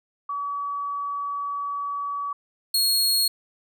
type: tone pair in turn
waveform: sine / sawtooth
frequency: 1140 / 4304 Hz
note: C#6 / C8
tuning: +48 / +48 cents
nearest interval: octave + major seventh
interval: 2300 cents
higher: second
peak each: -26 / -16 dBFS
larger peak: second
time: 0.29-2.33 / 2.74-3.28 s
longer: first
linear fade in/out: 5 ms
effects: none